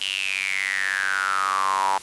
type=tone with high-pass filter sweep; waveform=sawtooth; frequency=96.4 Hz; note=G2; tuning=28 cents flat; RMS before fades=-24 dBFS; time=0.01-1.98 s; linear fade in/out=5 ms; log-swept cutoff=3000 to 890 Hz; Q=9.8; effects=white hiss -41 dBFS RMS until 2.02 s + resampled to 24000 Hz